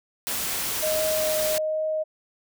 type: noise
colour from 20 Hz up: white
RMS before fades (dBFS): -28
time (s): 0.27-1.58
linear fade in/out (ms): 0
type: tone with vibrato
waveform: sine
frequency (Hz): 622.3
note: D#5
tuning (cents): 0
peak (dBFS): -23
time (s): 0.82-2.04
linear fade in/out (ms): 20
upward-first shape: triangle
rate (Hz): 1.2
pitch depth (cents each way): 10
effects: none